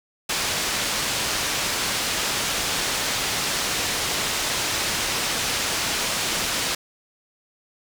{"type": "low-pass noise", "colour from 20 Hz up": "white", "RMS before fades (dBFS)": -25, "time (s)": [0.29, 6.75], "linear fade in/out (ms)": 5, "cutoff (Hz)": 6300, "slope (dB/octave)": 12, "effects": []}